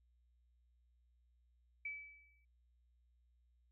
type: tone with exponential decay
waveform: sine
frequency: 2300 Hz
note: D7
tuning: 37 cents flat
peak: -39 dBFS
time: 1.85-2.45 s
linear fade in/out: 5 ms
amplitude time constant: 130 ms
effects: added 60 Hz sine -70 dBFS peak until 3.71 s

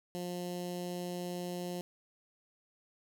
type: tone with notch filter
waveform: 15% pulse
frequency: 177.4 Hz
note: F3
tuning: 27 cents sharp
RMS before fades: -39 dBFS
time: 0.15-1.81 s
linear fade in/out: 0 ms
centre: 1500 Hz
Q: 0.74
effects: none

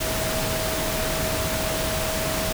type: tone in noise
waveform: sine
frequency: 639 Hz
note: D#5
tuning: 46 cents sharp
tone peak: -29 dBFS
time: 0-2.53 s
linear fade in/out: 10 ms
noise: pink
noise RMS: -26 dBFS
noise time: 0-2.53 s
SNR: -6 dB
effects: none

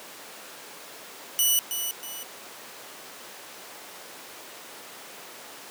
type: tone with echo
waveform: 5% pulse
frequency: 2960 Hz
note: F#7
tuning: in tune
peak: -11 dBFS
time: 1.39-1.59 s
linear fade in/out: 0 ms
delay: 320 ms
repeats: 2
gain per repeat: -8 dB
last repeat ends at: 2.23 s
effects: pink hiss -42 dBFS RMS until 5.7 s + high-pass 400 Hz 12 dB/octave

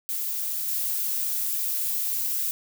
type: noise with level steps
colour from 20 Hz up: violet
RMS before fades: -29 / -27 dBFS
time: 0.09-2.51 s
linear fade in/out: 0 ms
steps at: 0.68 s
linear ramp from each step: 2 ms
effects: none

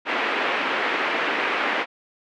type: band-pass noise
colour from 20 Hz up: white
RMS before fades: -24 dBFS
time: 0.05-1.86 s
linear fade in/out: 50 ms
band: 270 to 2500 Hz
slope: 24 dB/octave
effects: none

